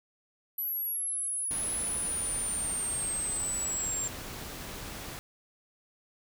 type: exponential sweep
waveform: sine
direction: down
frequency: 11840 to 7370 Hz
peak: -30 dBFS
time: 0.58-4.08 s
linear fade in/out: 5 ms
type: noise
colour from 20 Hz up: pink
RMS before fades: -41 dBFS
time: 1.51-5.19 s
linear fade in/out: 0 ms
effects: none

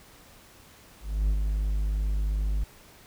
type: tone with ADSR envelope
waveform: triangle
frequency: 51.3 Hz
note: G#1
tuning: 21 cents flat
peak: -18 dBFS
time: 1.01-2.64 s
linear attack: 280 ms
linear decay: 66 ms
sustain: -4 dB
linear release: 3 ms
effects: pink hiss -53 dBFS RMS until 3.06 s

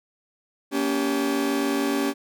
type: chord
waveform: 40% pulse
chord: G diminished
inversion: first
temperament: just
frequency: 235.2 / 282.2 / 392 Hz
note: Bb3 / Db4 / G4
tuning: +16 / +31 / 0 cents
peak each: -29 / -23 / -27 dBFS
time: 0.71-2.14 s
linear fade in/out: 50 ms
effects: none

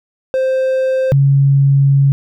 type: tone pair in turn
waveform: triangle / sine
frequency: 523.3 / 138.6 Hz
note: C5 / C#3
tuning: 0 / 0 cents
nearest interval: octave + major seventh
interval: 2300 cents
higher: first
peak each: -10 / -7 dBFS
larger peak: second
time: 0.34-1.12 / 1.12-2.12 s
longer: second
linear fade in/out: 0 ms
effects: none

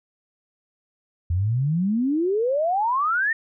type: exponential sweep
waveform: sine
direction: up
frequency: 82.41 to 1864.7 Hz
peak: -19 dBFS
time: 1.3-3.33 s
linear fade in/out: 5 ms
effects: none

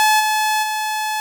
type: tone with level steps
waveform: sawtooth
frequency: 860 Hz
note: A5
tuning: 40 cents flat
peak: -8 / -12 / -16 dBFS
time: 0-1.2 s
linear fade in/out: 0 ms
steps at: 0.19 / 0.62 s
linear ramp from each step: 20 ms
effects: none

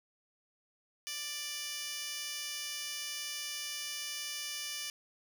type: tone with high-pass filter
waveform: 15% pulse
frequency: 589 Hz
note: D5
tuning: 5 cents sharp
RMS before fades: -40 dBFS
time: 1.07-4.9 s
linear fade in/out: 0 ms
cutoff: 3700 Hz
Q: 2.2
effects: 10-bit

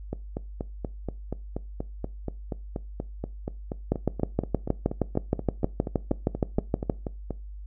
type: two click trains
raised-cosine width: 2 ms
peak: -17 / -9 dBFS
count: 31 / 20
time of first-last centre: 0.13-7.307 / 3.92-6.898 s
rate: 4.18 / 6.38 Hz
effects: noise-tail reverb RT60 0.3 s tail -21 dB re dry + added 50 Hz sine -37 dBFS peak until 7.66 s

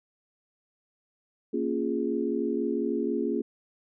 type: chord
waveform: sine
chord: Bb minor seventh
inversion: none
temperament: equal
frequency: 233.1 / 277.2 / 349.2 / 415.3 Hz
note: Bb3 / Db4 / F4 / Ab4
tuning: 0 / 0 / 0 / 0 cents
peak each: -31 dBFS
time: 1.53-3.42 s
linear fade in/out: 10 ms
effects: none

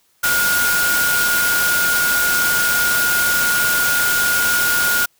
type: tone in noise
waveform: sine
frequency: 1432 Hz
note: F6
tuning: 43 cents sharp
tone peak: -16 dBFS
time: 0.23-5.06 s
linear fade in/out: 10 ms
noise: white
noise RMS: -20 dBFS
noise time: 0.23-5.06 s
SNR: +1 dB
effects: white hiss -60 dBFS RMS until 5.19 s

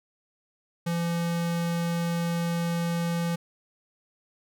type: tone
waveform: square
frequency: 169.9 Hz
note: F3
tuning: 47 cents flat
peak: -26 dBFS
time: 0.86-3.36 s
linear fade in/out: 10 ms
effects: none

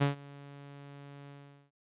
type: tone with ADSR envelope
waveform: sawtooth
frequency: 141.6 Hz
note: C#3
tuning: 37 cents sharp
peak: -19 dBFS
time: 0-1.71 s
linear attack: 21 ms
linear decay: 130 ms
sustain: -24 dB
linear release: 420 ms
effects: resampled to 8000 Hz

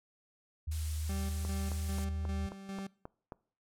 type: tone with vibrato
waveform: sine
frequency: 77.7 Hz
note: D#2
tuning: 2 cents flat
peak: -33 dBFS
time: 0.67-2.47 s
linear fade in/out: 10 ms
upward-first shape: triangle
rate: 2.8 Hz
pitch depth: 20 cents each way
type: noise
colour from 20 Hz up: blue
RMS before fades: -43 dBFS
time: 0.71-2.05 s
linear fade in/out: 10 ms
type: tone with tremolo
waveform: 40% pulse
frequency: 195 Hz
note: G3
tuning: 9 cents flat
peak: -38 dBFS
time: 1.09-2.87 s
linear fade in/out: 5 ms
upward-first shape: square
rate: 2.5 Hz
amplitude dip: 60%
type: click train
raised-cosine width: 1 ms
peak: -29 dBFS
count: 8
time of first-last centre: 1.45-3.322 s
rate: 3.74 Hz
effects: noise-tail reverb RT60 0.5 s tail -23 dB re dry + low-pass 10000 Hz 12 dB/octave

